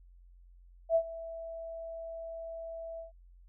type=tone with ADSR envelope; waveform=sine; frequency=659.3 Hz; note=E5; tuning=in tune; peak=-21 dBFS; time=0.89-3.12 s; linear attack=64 ms; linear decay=71 ms; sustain=-18 dB; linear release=130 ms; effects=added 44 Hz sine -54 dBFS peak until 3.48 s